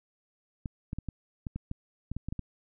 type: clicks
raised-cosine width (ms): 5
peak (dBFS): -22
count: 12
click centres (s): 0.658 / 0.931 / 0.986 / 1.087 / 1.468 / 1.56 / 1.714 / 2.116 / 2.166 / 2.286 / 2.325 / 2.393
effects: none